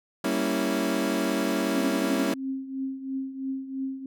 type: chord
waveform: 30% pulse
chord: G diminished seventh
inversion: none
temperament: equal with one note detuned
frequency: 196 / 233.1 / 278.5 / 329.6 Hz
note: G3 / Bb3 / Db4 / Fb4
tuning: 0 / 0 / +8 / 0 cents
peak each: -28 / -28 / -26 / -27 dBFS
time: 0.24-2.34 s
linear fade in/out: 5 ms
type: tone with tremolo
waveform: sine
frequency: 266.9 Hz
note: C4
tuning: 35 cents sharp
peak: -26 dBFS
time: 1.75-4.06 s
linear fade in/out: 2 ms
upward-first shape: triangle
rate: 3 Hz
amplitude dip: 75%
effects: none